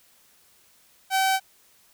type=tone; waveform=sawtooth; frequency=767 Hz; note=G5; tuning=38 cents flat; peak=-16 dBFS; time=1.1-1.4 s; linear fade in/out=50 ms; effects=white hiss -59 dBFS RMS until 1.93 s